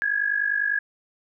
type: tone pair together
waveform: sine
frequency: 1641 / 1691 Hz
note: G#6 / G#6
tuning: -21 / +31 cents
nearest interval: minor second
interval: 52 cents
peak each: -24 dBFS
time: 0.02-0.79 s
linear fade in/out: 0 ms
effects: none